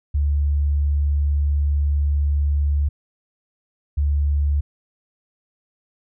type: tone pair in turn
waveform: sine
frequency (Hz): 72.3 / 72.3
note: D2 / D2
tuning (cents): -27 / -27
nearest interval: unison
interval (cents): 0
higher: neither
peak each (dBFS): -16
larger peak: neither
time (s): 0.14-2.89 / 3.97-4.61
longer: first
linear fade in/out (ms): 10
effects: none